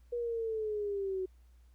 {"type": "linear sweep", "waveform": "sine", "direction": "down", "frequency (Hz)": [483.2, 370], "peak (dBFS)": -32, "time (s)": [0.12, 1.26], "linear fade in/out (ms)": 10, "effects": ["added 60 Hz sine -57 dBFS peak until 1.74 s", "pink hiss -75 dBFS RMS until 1.74 s"]}